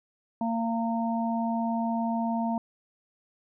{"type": "harmonic tone", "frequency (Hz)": 229.2, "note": "A#3", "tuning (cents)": -29, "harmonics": [1, 3, 4], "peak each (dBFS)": [-27, -32, -33], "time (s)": [0.41, 2.58], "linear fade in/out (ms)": 2, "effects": []}